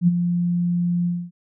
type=tone with ADSR envelope; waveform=sine; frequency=174.61 Hz; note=F3; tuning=in tune; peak=-10 dBFS; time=0.01-1.31 s; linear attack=65 ms; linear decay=26 ms; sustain=-8 dB; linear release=250 ms; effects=none